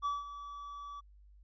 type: tone with ADSR envelope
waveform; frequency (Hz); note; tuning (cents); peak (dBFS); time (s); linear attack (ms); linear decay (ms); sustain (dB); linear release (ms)
triangle; 1149; D6; -38; -28; 0.02-1.01; 35; 180; -13; 18
effects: added 50 Hz sine -56 dBFS peak until 1.43 s + resampled to 16000 Hz